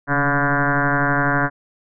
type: tone with frequency modulation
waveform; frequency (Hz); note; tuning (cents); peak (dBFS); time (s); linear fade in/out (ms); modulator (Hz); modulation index
sine; 858; A5; -44; -15; 0.07-1.5; 50; 144; 5.9
effects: none